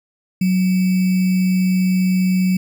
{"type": "tone with sample-and-hold", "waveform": "sine", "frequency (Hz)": 185, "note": "F#3", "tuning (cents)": 0, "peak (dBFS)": -13, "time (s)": [0.41, 2.57], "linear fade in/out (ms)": 5, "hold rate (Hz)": 2450, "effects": []}